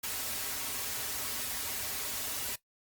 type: noise with comb filter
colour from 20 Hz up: white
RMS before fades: -36 dBFS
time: 0.03-2.56 s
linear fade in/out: 10 ms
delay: 5.8 ms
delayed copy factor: -0.9
effects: noise-tail reverb RT60 0.1 s tail -17 dB re dry + Opus 48 kbps